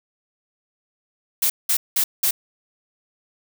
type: noise bursts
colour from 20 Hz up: blue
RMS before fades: -19 dBFS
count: 4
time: 1.42-2.31 s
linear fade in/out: 5 ms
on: 80 ms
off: 190 ms
effects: none